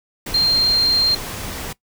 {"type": "tone in noise", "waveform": "sine", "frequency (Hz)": 4186, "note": "C8", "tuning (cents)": 0, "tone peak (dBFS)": -13, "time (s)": [0.34, 1.15], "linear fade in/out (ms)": 5, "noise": "pink", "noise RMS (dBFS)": -29, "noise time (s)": [0.26, 1.73], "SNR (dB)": 13, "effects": ["noise-tail reverb RT60 0.1 s tail -20 dB re dry"]}